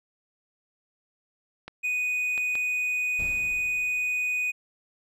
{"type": "clicks", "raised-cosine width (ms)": 0.3, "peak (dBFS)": -22, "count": 3, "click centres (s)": [1.68, 2.378, 2.554]}
{"type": "tone", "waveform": "triangle", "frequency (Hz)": 2485, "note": "D#7", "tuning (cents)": -3, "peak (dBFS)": -23, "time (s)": [1.83, 4.52], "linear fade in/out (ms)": 20}
{"type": "noise with exponential decay", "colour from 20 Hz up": "brown", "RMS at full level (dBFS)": -36, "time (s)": [3.19, 4.44], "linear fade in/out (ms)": 5, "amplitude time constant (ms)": 270}
{"effects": []}